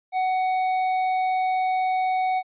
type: tone with tanh clipping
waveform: sine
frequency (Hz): 746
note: F#5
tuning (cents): +14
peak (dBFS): -22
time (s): 0.12-2.43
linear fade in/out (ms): 50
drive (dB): 9
effects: resampled to 8000 Hz